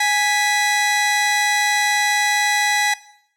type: tone pair together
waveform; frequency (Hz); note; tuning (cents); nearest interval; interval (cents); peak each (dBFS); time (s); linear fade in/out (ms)
sawtooth; 830.6 / 1972.8; G#5 / B6; 0 / -2; octave + minor third; 1498; -15; 0-2.94; 5
effects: noise-tail reverb RT60 0.7 s tail -18 dB re dry + low-pass 10000 Hz 12 dB/octave